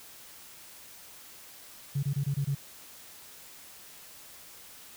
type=tone bursts; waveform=sine; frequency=139.6 Hz; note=C#3; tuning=13 cents sharp; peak=-25 dBFS; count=6; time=1.95-2.551 s; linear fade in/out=10 ms; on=81 ms; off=23 ms; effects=tanh soft clip ceiling -21 dBFS + white hiss -50 dBFS RMS until 4.96 s